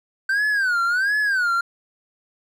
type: tone with vibrato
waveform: triangle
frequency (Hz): 1533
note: G6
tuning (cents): -39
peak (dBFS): -16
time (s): 0.29-1.61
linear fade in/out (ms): 5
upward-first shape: sine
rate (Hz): 1.4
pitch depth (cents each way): 190
effects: none